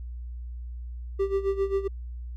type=tone with tremolo; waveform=triangle; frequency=391.6 Hz; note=G4; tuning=2 cents flat; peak=-19 dBFS; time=1.19-1.88 s; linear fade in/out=10 ms; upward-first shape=sine; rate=7.5 Hz; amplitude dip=80%; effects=added 60 Hz sine -34 dBFS peak until 2.36 s